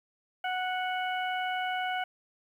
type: harmonic tone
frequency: 738 Hz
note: F#5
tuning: 5 cents flat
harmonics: 1 / 2 / 3 / 4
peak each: -31 / -35 / -39 / -40 dBFS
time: 0.44-2.04 s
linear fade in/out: 5 ms
effects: 10-bit